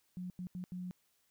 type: tone bursts at uneven times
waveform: sine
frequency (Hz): 180.8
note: F#3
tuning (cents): -40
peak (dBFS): -39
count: 4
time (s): 0.17-0.3 / 0.39-0.47 / 0.55-0.64 / 0.72-0.91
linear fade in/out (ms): 0
effects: white hiss -75 dBFS RMS until 1.3 s